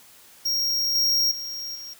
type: tone with level steps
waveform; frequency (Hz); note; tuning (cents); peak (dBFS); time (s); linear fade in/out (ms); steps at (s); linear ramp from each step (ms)
square; 5588; F8; 0; -22 / -19 / -31 / -36; 0.45-1.94; 10; 0.95 / 1.31 / 1.75; 5
effects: white hiss -51 dBFS RMS until 1.99 s + high-pass 60 Hz 12 dB/octave